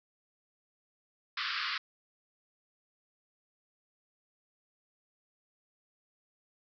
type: band-pass noise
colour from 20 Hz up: pink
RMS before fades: -35 dBFS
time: 1.37-1.78 s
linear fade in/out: 5 ms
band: 1100 to 5100 Hz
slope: 96 dB/octave
effects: none